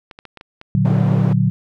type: clicks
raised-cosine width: 0.3 ms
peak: -21 dBFS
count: 6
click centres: 0.112 / 0.189 / 0.253 / 0.373 / 0.411 / 0.614 s
type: chord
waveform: sine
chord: Bb augmented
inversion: none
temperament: equal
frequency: 116.54 / 146.83 / 185 Hz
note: Bb2 / D3 / F#3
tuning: 0 / 0 / 0 cents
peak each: -17 dBFS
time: 0.75-1.5 s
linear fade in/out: 0 ms
type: band-pass noise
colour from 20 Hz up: white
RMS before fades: -27 dBFS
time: 0.85-1.33 s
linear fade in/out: 2 ms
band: 110 to 540 Hz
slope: 12 dB/octave
effects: none